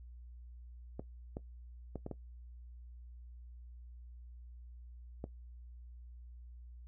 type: clicks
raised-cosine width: 2 ms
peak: -27 dBFS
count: 6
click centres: 0.995 / 1.369 / 1.957 / 2.064 / 2.113 / 5.241 s
effects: noise-tail reverb RT60 0.1 s tail -17 dB re dry + added 60 Hz sine -49 dBFS peak until 6.87 s